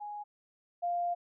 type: tone pair in turn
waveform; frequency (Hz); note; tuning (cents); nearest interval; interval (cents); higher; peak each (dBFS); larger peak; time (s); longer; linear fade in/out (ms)
sine; 830.6 / 698.4; G#5 / F5; 0 / 0; minor third; 300; first; -38 / -29; second; 0-0.24 / 0.82-1.15; second; 20
effects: none